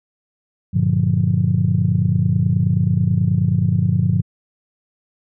sine chord, G minor seventh, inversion none, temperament just, 98 / 117.6 / 147 / 176.4 Hz, G2 / Bb2 / D3 / F3, 0 / +16 / +2 / +18 cents, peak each -19 dBFS, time 0.73-4.22 s, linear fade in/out 20 ms, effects tanh soft clip ceiling -4 dBFS

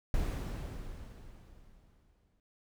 brown noise with exponential decay, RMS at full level -31 dBFS, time 0.14-2.4 s, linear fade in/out 1 ms, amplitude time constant 490 ms, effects none

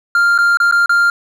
triangle tone with dropouts, 1396.9 Hz, F6, in tune, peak -7 dBFS, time 0.15-1.1 s, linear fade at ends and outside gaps 2 ms, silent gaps 0.379-0.386 / 0.572-0.601 / 0.713-0.723 / 0.86-0.894 s, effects none

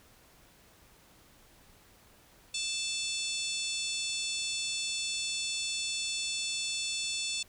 harmonic tone with a mistuned harmonic, 880 Hz, A5, in tune, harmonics 3 / 4 / 5 / 6 / 7 / 8 / 9 / 10, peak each -38 / -37 / -39 / -42 / -45 / -41 / -42 / -44 dBFS, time 2.54-7.43 s, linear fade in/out 5 ms, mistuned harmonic 6, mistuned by +34 cents, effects pink hiss -60 dBFS RMS until 7.48 s

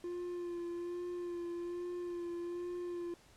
triangle tone with vibrato, 349.2 Hz, F4, in tune, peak -36 dBFS, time 0.04-3.14 s, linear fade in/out 2 ms, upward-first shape sine, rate 1.2 Hz, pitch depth 22 cents each way, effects pink hiss -63 dBFS RMS until 3.36 s + low-pass 10000 Hz 12 dB/octave

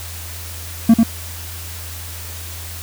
triangle tone with echo, 227.7 Hz, A#3, 40 cents flat, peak -3 dBFS, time 0.89-0.94 s, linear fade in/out 5 ms, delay 94 ms, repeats 1, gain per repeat -3 dB, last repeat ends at 1.034 s, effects added 84 Hz sine -31 dBFS peak until 2.82 s + white hiss -33 dBFS RMS until 2.82 s

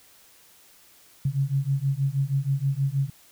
sine beating tone pair, 134.6 / 140.9 Hz, C3 / C#3, +49 / +29 cents, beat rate 6.3 Hz, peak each -25 dBFS, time 1.25-3.1 s, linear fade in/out 5 ms, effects white hiss -55 dBFS RMS until 3.31 s

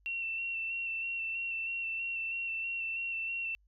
sine tone with vibrato, 2707 Hz, E7, 45 cents sharp, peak -33 dBFS, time 0.06-3.55 s, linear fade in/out 0 ms, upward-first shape square, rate 3.1 Hz, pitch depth 17 cents each way, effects added 50 Hz sine -64 dBFS peak until 3.67 s

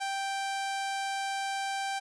sawtooth tone, 784 Hz, G5, in tune, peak -27 dBFS, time 0-2 s, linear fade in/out 20 ms, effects resampled to 22050 Hz

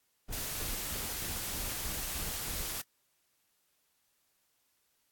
brown noise with tremolo, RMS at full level -41 dBFS, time 0.28-2.78 s, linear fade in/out 10 ms, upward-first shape square, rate 3.2 Hz, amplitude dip 55%
white noise, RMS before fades -38 dBFS, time 0.32-2.82 s, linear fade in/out 10 ms
effects white hiss -75 dBFS RMS until 5.11 s + AAC 64 kbps

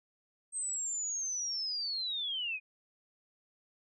sine linear sweep, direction down, 8372 to 2431 Hz, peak -33 dBFS, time 0.52-2.6 s, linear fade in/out 50 ms, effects none

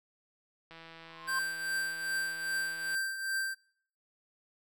click train, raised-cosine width 0.3 ms, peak -34 dBFS, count 368, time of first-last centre 0.71-2.948 s, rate 164 Hz
triangle tone with exponential growth, 1059 Hz, C6, 21 cents sharp, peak -30 dBFS, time 0.99-1.39 s, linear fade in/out 5 ms, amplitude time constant 85 ms
square tone with tremolo, 1568 Hz, G6, in tune, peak -30 dBFS, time 1.27-3.55 s, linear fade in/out 20 ms, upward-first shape triangle, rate 2.5 Hz, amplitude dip 65%
effects noise-tail reverb RT60 0.6 s tail -26 dB re dry

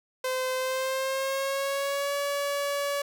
sawtooth tone with pitch glide, 515 to 568.1 Hz, C5 to C#5, -28 to +42 cents, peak -23 dBFS, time 0.24-3.02 s, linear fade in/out 5 ms, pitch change +170 cents, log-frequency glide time 0.56-2.15 s, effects none

